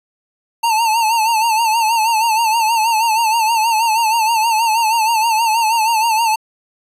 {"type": "tone with vibrato", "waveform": "square", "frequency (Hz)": 897, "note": "A5", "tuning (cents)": 33, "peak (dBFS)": -13, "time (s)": [0.63, 6.36], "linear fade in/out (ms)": 10, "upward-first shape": "sine", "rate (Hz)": 6.3, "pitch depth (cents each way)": 78, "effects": ["resampled to 32000 Hz"]}